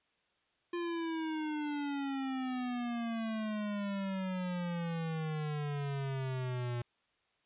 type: exponential sweep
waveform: square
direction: down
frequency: 349.2 to 119.4 Hz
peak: -35 dBFS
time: 0.73-6.82 s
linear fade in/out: 5 ms
effects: white hiss -75 dBFS RMS until 7.45 s + resampled to 8000 Hz